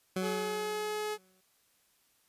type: tone with exponential decay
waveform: 20% pulse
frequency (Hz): 186.5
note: F#3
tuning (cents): +14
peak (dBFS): -25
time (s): 0.16-1.41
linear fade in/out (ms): 5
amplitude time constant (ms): 270
type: tone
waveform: sawtooth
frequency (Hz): 424.3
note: G#4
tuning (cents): +37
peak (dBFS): -29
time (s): 0.21-1.18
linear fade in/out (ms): 50
effects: white hiss -70 dBFS RMS until 2.28 s + resampled to 32000 Hz